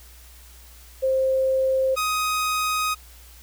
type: tone pair in turn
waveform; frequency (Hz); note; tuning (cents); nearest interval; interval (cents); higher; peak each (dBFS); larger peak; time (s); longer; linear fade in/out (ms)
sine / sawtooth; 527 / 1253.4; C5 / D#6; +12 / +12; octave + minor third; 1500; second; -18; neither; 1.02-1.96 / 1.96-2.95; second; 20
effects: added 60 Hz sine -46 dBFS peak until 3.42 s + white hiss -50 dBFS RMS until 3.42 s